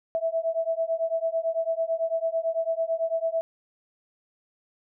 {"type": "beating tone pair", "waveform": "sine", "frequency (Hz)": [652, 661], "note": ["E5", "E5"], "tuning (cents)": [-19, 5], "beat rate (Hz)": 9, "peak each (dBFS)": -27, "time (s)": [0.15, 3.41], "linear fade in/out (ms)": 0, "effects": []}